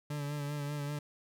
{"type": "tone with vibrato", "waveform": "40% pulse", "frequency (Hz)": 145.5, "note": "D3", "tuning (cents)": -16, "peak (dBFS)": -34, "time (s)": [0.1, 0.99], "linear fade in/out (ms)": 5, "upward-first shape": "sine", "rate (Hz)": 5.1, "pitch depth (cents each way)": 33, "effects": []}